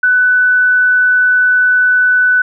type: tone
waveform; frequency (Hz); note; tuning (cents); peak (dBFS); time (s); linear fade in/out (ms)
sine; 1495; F#6; +17; -7; 0.03-2.42; 5
effects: none